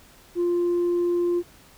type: tone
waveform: sine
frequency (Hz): 349.2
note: F4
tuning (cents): 0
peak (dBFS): -18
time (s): 0.35-1.43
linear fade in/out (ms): 50
effects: tanh soft clip ceiling -18 dBFS + pink hiss -52 dBFS RMS until 1.77 s